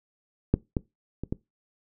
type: clicks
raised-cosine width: 3 ms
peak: -6 / -12 / -19 / -15 dBFS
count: 4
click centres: 0.54 / 0.768 / 1.236 / 1.325 s
effects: noise-tail reverb RT60 0.2 s tail -21 dB re dry